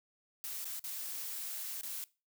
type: noise with dropouts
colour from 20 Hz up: blue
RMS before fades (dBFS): -41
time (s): 0.44-2.04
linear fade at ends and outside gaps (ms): 0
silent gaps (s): 0.644-0.654 / 0.794-0.841 / 1.811-1.833
effects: noise-tail reverb RT60 0.3 s tail -21 dB re dry